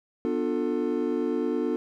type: chord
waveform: triangle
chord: B half-diminished seventh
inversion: none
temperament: just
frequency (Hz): 246.9 / 296.3 / 355.6 / 444.5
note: B3 / D4 / F4 / A4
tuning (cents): 0 / +15 / +31 / +18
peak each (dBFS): -28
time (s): 0.25-1.76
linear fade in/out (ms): 0
effects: none